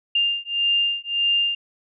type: beating tone pair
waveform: sine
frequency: 2800 / 2801.7 Hz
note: F7 / F7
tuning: +4 / +5 cents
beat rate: 1.7 Hz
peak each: -22 / -22 dBFS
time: 0.15-1.55 s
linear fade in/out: 5 ms
effects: none